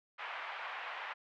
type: band-pass noise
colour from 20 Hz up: pink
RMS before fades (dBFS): -43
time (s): 0.18-1.14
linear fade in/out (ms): 20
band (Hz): 780 to 2700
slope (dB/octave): 24
effects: none